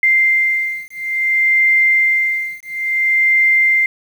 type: beating tone pair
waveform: sine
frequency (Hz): 2092 / 2092.58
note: C7 / C7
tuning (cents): -1 / 0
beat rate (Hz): 0.58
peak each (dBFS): -15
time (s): 0.03-3.86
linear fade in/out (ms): 2
effects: 7-bit